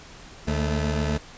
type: tone pair together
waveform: 20% pulse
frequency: 75.18 / 217.6 Hz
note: D2 / A3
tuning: +41 / -19 cents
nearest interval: octave + tritone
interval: 1840 cents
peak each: -19 / -24 dBFS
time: 0.47-1.18 s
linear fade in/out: 10 ms
effects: pink hiss -45 dBFS RMS until 1.37 s + resampled to 16000 Hz